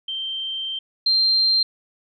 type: tone pair in turn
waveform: sine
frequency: 3136 / 4164 Hz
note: G7 / C8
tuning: 0 / -9 cents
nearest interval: perfect fourth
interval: 491 cents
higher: second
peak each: -25 / -15 dBFS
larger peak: second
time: 0.08-0.79 / 1.06-1.63 s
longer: first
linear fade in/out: 5 ms
effects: none